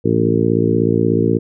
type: harmonic tone with a mistuned harmonic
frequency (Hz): 56.5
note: A1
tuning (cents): +47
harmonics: 2 / 3 / 4 / 5 / 6 / 7 / 8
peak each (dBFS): -20 / -20 / -20 / -20 / -20 / -20 / -20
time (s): 0.04-1.39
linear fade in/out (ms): 20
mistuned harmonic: 2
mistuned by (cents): -34
effects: none